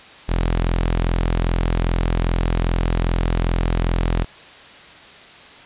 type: tone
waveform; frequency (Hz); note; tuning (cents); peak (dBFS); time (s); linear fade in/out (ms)
sawtooth; 42.5; F1; -46; -13; 0.28-4.25; 20
effects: white hiss -42 dBFS RMS until 5.65 s + resampled to 8000 Hz